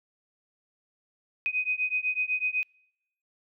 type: beating tone pair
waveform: sine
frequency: 2500 / 2508 Hz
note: D#7 / D#7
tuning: +8 / +13 cents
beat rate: 8 Hz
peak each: -29 dBFS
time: 1.46-2.63 s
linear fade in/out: 0 ms
effects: noise-tail reverb RT60 0.8 s tail -26 dB re dry